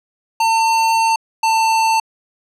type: tone pair in turn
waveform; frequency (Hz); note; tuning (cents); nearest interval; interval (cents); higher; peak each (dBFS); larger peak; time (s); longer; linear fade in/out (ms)
square; 901 / 893.2; A5 / A5; +41 / +26; unison; 15; first; -13; neither; 0.4-1.16 / 1.43-2; first; 5
effects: low-pass 9000 Hz 12 dB/octave